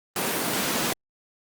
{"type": "high-pass noise", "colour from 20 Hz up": "pink", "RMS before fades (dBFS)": -26, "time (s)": [0.16, 0.93], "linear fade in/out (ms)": 2, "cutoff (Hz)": 170, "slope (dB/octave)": 24, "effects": ["Opus 24 kbps"]}